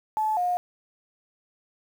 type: tone pair in turn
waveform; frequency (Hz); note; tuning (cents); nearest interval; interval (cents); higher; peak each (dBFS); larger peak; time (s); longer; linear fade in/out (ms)
sine; 865 / 715.7; A5 / F5; -30 / +42; minor third; 328; first; -22; neither; 0.17-0.37 / 0.37-0.57; neither; 0
effects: 8-bit